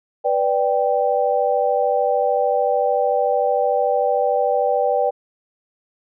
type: chord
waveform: sine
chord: G major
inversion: first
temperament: equal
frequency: 493.9 / 587.3 / 784 Hz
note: B4 / D5 / G5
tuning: 0 / 0 / 0 cents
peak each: -20 dBFS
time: 0.24-5.11 s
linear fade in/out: 20 ms
effects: none